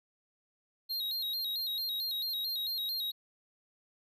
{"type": "tone with vibrato", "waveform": "square", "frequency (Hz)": 4000, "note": "B7", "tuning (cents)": 21, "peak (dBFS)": -33, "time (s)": [0.89, 3.12], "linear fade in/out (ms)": 20, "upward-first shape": "square", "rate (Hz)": 4.5, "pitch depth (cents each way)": 83, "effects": []}